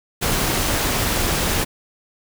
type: noise with amplitude modulation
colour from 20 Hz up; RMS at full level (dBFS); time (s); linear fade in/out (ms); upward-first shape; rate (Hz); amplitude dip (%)
pink; -19; 0.21-1.65; 20; sine; 285; 30
effects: none